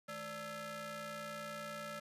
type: ring-modulated tone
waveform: sawtooth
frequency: 370 Hz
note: F#4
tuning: in tune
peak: -36 dBFS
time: 0.08-2 s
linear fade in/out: 10 ms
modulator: 955 Hz
effects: resampled to 32000 Hz